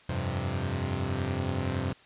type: chord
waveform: sawtooth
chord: F suspended second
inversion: none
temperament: equal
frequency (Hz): 87.31 / 98 / 130.81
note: F2 / G2 / C3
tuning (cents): 0 / 0 / 0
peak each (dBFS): -29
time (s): 0.09-1.93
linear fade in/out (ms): 5
effects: white hiss -56 dBFS RMS until 2.05 s + resampled to 8000 Hz